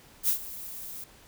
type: noise with ADSR envelope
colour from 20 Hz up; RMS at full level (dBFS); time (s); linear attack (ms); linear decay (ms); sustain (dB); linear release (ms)
violet; -23; 0.23-1.04; 55; 94; -17; 3
effects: pink hiss -55 dBFS RMS until 1.27 s